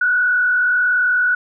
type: tone with frequency modulation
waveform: sine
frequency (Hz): 1472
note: F#6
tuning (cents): -9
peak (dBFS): -13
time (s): 0.01-1.35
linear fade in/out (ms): 5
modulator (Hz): 41.5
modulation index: 0.74
effects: none